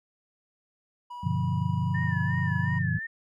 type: tone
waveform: triangle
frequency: 974 Hz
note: B5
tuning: 24 cents flat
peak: -35 dBFS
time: 1.1-2.79 s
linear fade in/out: 10 ms
type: chord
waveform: sine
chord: G dominant seventh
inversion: none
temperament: equal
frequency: 98 / 123.47 / 146.83 / 174.61 Hz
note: G2 / B2 / D3 / F3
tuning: 0 / 0 / 0 / 0 cents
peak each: -30 dBFS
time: 1.23-2.99 s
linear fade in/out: 10 ms
type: tone with vibrato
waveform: sine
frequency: 1781 Hz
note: A6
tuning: 21 cents sharp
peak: -32 dBFS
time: 1.94-3.07 s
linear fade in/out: 10 ms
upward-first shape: sine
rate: 2.8 Hz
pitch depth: 75 cents each way
effects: none